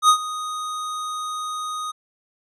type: tone with ADSR envelope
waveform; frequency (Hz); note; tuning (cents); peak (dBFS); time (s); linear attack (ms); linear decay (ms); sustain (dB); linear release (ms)
square; 1244.5; D#6; 0; -10; 0.02-1.92; 68; 84; -17; 17
effects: resampled to 24000 Hz